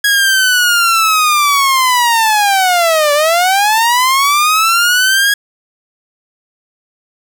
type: linear two-way sweep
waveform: sawtooth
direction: down then up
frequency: 1661.2 to 575 to 1661.2 Hz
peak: -5 dBFS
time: 0.04-5.34 s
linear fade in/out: 5 ms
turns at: 3.13 s
effects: none